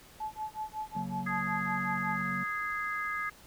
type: tone with tremolo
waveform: sine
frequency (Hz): 864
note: A5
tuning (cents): -32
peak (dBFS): -32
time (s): 0.2-2.22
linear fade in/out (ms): 5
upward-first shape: sine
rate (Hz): 5.4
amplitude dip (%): 100
type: chord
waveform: triangle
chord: F# major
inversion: second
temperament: equal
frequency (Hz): 138.59 / 185 / 233.1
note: C#3 / F#3 / A#3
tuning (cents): 0 / 0 / 0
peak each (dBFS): -40 / -35 / -39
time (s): 0.95-2.44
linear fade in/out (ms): 10
type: harmonic tone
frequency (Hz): 414.4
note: G#4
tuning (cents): -4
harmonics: 3 / 4 / 5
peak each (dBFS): -35 / -36 / -37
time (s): 1.26-3.3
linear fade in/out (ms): 10
effects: pink hiss -55 dBFS RMS until 3.46 s